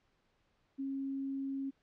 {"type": "tone", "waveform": "sine", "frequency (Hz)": 271.9, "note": "C#4", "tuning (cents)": -33, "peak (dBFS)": -35, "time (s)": [0.78, 1.71], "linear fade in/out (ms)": 20, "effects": ["pink hiss -75 dBFS RMS until 1.82 s", "low-pass 4000 Hz 12 dB/octave"]}